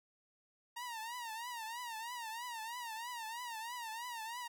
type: tone with vibrato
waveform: sawtooth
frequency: 931 Hz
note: A#5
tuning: 2 cents flat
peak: -38 dBFS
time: 0.76-4.48 s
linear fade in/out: 10 ms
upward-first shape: triangle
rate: 3.1 Hz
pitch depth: 130 cents each way
effects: none